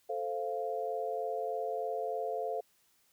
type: chord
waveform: sine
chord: F major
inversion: first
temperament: equal with one note detuned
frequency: 440 / 523.3 / 693.6 Hz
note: A4 / C5 / F5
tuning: 0 / 0 / -12 cents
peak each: -37 / -38 / -36 dBFS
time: 0.09-2.61 s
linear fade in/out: 10 ms
effects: white hiss -70 dBFS RMS until 3.12 s